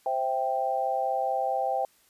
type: chord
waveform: sine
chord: C major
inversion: none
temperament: equal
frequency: 523.3 / 659.3 / 784 Hz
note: C5 / E5 / G5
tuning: 0 / 0 / 0 cents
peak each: -31 / -31 / -27 dBFS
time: 0.06-1.85 s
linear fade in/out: 2 ms
effects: white hiss -63 dBFS RMS until 2.09 s + resampled to 32000 Hz